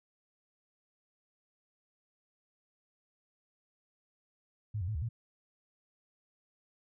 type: tone with pitch steps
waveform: sine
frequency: 106 / 87.7 / 108.3 / 74.6 / 115.3 Hz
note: G#2 / F2 / A2 / D2 / A#2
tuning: +36 / +8 / -27 / +28 / -19 cents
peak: -32 dBFS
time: 4.74-5.09 s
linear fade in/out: 10 ms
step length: 70 ms
effects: none